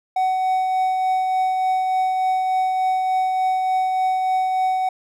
triangle tone with tremolo, 750 Hz, F#5, 23 cents sharp, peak -14 dBFS, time 0.16-4.89 s, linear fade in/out 5 ms, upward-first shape triangle, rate 3.4 Hz, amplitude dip 30%, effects none

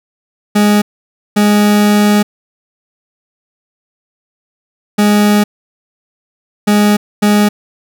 40% pulse tone bursts at uneven times, 207.7 Hz, G#3, in tune, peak -6 dBFS, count 5, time 0.55-0.82 / 1.36-2.23 / 4.98-5.44 / 6.67-6.97 / 7.22-7.49 s, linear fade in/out 10 ms, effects none

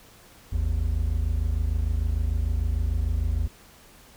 triangle tone pair together, 53.46 / 80.1 Hz, A1 / E2, -49 / -49 cents, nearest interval perfect fifth, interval 700 cents, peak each -23 dBFS, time 0.52-3.48 s, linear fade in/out 10 ms, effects pink hiss -52 dBFS RMS until 4.16 s

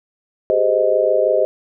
sine chord, Ab major seventh, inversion third, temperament just, 389.3 / 415.3 / 519.1 / 623 Hz, G4 / Ab4 / C5 / Eb5, -12 / 0 / -14 / +2 cents, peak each -21 / -22 / -17 / -16 dBFS, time 0.5-1.45 s, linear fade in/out 0 ms, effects none

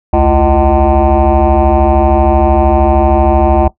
sine tone with frequency modulation, 341 Hz, F4, 41 cents flat, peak -4 dBFS, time 0.13-3.68 s, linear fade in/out 5 ms, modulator 139 Hz, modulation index 3.8, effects noise-tail reverb RT60 0.1 s tail -18 dB re dry + tanh soft clip ceiling -3 dBFS

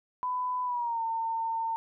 sine tone with pitch glide, 1000 to 906.5 Hz, B5 to A#5, +21 to -49 cents, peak -28 dBFS, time 0.23-1.76 s, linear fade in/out 0 ms, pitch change -170 cents, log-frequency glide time 0.64-1.02 s, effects none

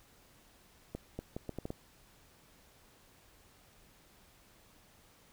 accelerating click train, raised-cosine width 2 ms, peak -25 dBFS, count 7, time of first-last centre 0.95-1.704 s, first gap 240 ms, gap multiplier 0.73, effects pink hiss -63 dBFS RMS until 5.32 s

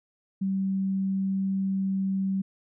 sine tone, 192.8 Hz, G3, 28 cents flat, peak -24 dBFS, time 0.41-2.42 s, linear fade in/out 10 ms, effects none

